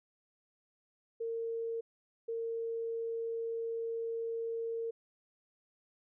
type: tone bursts at uneven times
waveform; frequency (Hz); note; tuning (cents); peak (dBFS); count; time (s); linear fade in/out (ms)
sine; 457.9; A#4; -31; -34; 2; 1.2-1.81 / 2.28-4.91; 10
effects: none